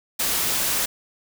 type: noise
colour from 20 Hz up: white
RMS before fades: -23 dBFS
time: 0.19-0.86 s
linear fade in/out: 10 ms
effects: none